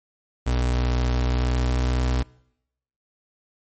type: tone with pitch glide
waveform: 35% pulse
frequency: 61.5 to 62.47 Hz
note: B1 to B1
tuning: -7 to +20 cents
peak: -18 dBFS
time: 0.46-2.23 s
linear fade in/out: 10 ms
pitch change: +27 cents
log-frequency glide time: 1-2.05 s
effects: noise-tail reverb RT60 0.8 s tail -24 dB re dry + MP3 32 kbps